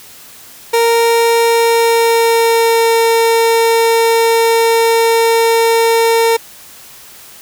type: tone with pitch glide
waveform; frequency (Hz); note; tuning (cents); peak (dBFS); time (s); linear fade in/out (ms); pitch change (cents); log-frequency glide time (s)
30% pulse; 463.4 to 457.5; A#4 to A#4; -10 to -32; -6; 0.73-6.37; 10; -22; 1.42-2.94
effects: white hiss -37 dBFS RMS until 7.41 s